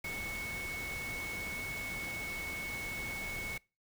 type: tone in noise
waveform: sine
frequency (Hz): 2207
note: C#7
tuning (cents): -8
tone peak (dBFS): -38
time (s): 0.04-3.58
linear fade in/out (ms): 5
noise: pink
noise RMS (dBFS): -44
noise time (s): 0.04-3.58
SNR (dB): +3
effects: noise-tail reverb RT60 0.3 s tail -25 dB re dry